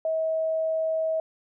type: tone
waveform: sine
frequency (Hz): 641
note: E5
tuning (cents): -49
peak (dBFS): -23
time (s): 0.05-1.2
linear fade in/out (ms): 2
effects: none